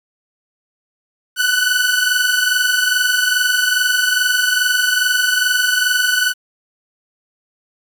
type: tone pair together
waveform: sawtooth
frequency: 1480 / 1502.4 Hz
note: F#6 / F#6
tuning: 0 / +26 cents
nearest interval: unison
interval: 26 cents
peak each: -13 dBFS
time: 1.36-6.34 s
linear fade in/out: 50 ms
effects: 8-bit